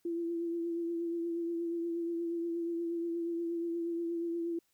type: tone with vibrato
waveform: sine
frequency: 338.1 Hz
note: E4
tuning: 44 cents sharp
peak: -32 dBFS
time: 0.05-4.59 s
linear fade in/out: 5 ms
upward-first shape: triangle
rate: 8.4 Hz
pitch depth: 31 cents each way
effects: white hiss -75 dBFS RMS until 4.73 s